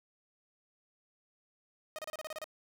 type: tone bursts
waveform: sawtooth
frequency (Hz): 622.3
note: D#5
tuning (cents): 0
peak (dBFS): -35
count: 9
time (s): 1.96-2.442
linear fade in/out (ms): 0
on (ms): 26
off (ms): 31
effects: none